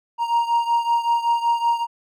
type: beating tone pair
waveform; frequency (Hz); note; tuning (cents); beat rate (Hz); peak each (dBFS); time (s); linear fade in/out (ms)
triangle; 935 / 940.3; A#5 / A#5; +5 / +15; 5.3; -17 / -21; 0.18-1.87; 50
effects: none